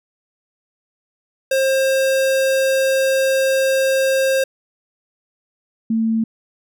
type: tone pair in turn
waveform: square / sine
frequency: 533 / 224.1 Hz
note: C5 / A3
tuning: +32 / +32 cents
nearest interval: octave + minor third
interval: 1500 cents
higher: first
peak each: -15 dBFS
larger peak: neither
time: 1.51-4.44 / 5.9-6.24 s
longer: first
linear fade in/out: 5 ms
effects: none